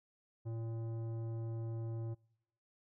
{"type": "tone with tanh clipping", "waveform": "triangle", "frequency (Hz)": 114, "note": "A#2", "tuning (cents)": -38, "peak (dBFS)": -40, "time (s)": [0.45, 2.15], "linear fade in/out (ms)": 20, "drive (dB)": 17, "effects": ["noise-tail reverb RT60 0.8 s tail -26 dB re dry"]}